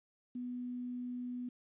sine tone with quantisation, 246.9 Hz, B3, in tune, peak -38 dBFS, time 0.35-1.49 s, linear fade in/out 5 ms, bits 11, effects resampled to 8000 Hz

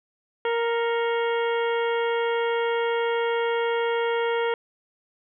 harmonic tone with a mistuned harmonic, 466.2 Hz, A#4, in tune, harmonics 1 / 2 / 3 / 4 / 5 / 6 / 7, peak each -23 / -29 / -33 / -35 / -37 / -39 / -40 dBFS, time 0.45-4.54 s, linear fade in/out 2 ms, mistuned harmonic 5, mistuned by -100 cents, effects none

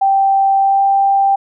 sine tone with pitch glide, 782 to 787.9 Hz, G5 to G5, -4 to +9 cents, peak -9 dBFS, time 0.01-1.36 s, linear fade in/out 10 ms, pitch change +13 cents, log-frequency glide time 0.58-0.84 s, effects none

